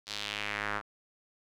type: tone with band-pass filter sweep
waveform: square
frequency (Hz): 51.91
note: G#1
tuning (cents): 0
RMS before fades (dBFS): -36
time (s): 0.06-0.82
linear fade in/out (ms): 50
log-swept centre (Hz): 4600 to 1300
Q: 2.1
effects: none